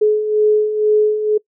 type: beating tone pair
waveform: sine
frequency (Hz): 423.7 / 425.8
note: G#4 / G#4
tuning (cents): +35 / +43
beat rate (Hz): 2.1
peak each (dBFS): -19 / -12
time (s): 0.01-1.38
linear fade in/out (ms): 10
effects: noise-tail reverb RT60 0.1 s tail -23 dB re dry